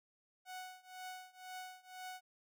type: tone with tremolo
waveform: sawtooth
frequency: 740 Hz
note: F#5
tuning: in tune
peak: -40 dBFS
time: 0.45-2.21 s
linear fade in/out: 50 ms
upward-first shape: triangle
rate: 2 Hz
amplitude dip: 95%
effects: none